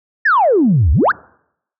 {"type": "exponential two-way sweep", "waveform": "sine", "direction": "down then up", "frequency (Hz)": [1868, 65.41, 1819], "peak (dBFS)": -8, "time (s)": [0.25, 1.12], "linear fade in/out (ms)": 10, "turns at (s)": 0.92, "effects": ["noise-tail reverb RT60 0.7 s tail -25 dB re dry", "tanh soft clip ceiling -4 dBFS"]}